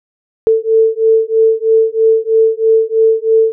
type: beating tone pair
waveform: sine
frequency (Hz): 444.1 / 447.2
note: A4 / A4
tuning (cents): +16 / +28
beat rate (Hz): 3.1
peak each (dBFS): -11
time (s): 0.47-3.52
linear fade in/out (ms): 0
effects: none